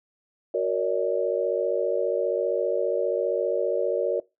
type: chord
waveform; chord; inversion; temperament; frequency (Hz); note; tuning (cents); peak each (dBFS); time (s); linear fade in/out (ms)
sine; D# minor seventh; first; equal with one note detuned; 370 / 466.2 / 567.3 / 622.3; F#4 / A#4 / C#5 / D#5; 0 / 0 / +40 / 0; -28 / -26 / -26 / -31; 0.54-4.2; 5
effects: noise-tail reverb RT60 0.2 s tail -20 dB re dry